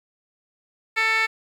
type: tone with band-pass filter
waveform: 15% pulse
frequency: 444 Hz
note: A4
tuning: 16 cents sharp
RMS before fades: -21 dBFS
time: 0.96-1.27 s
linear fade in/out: 20 ms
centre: 2400 Hz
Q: 4.7
effects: 9-bit